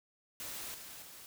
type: noise with level steps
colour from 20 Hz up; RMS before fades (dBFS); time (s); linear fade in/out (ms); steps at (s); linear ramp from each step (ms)
white; -43 / -49 / -52; 0.4-1.26; 0; 0.74 / 1.02; 5
effects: none